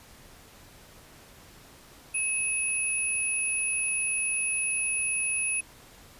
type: tone pair together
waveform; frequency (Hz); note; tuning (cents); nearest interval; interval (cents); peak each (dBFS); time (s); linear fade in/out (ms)
sine; 2572 / 10281; E7 / E9; -43 / -44; 2 octaves; 2399; -29 / -28; 2.14-5.61; 10
effects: pink hiss -52 dBFS RMS until 6.19 s + resampled to 32000 Hz